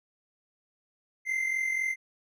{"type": "tone pair together", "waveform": "triangle", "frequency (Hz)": [2042, 2086], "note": ["C7", "C7"], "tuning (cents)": [-43, -6], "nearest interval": "unison", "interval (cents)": 37, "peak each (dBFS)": [-33, -26], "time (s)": [1.25, 1.96], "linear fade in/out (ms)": 50, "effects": []}